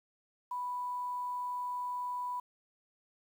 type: tone with quantisation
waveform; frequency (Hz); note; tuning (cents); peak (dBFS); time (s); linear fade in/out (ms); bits
sine; 987.8; B5; 0; -34; 0.51-2.4; 5; 10
effects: none